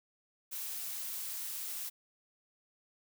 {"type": "noise", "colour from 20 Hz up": "blue", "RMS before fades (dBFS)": -40, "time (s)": [0.51, 1.9], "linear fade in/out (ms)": 20, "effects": []}